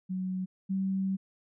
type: tone pair in turn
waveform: sine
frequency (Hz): 186 / 191.89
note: F#3 / G3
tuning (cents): +9 / -37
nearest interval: minor second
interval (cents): 54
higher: second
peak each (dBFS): -30 / -27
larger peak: second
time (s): 0.09-0.46 / 0.69-1.17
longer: second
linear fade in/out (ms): 20
effects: none